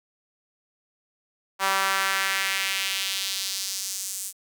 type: tone with high-pass filter sweep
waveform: sawtooth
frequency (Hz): 193.5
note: G3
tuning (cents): -22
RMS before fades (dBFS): -27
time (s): 1.59-4.33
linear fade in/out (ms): 50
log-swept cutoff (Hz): 1000 to 8400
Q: 1.6
effects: none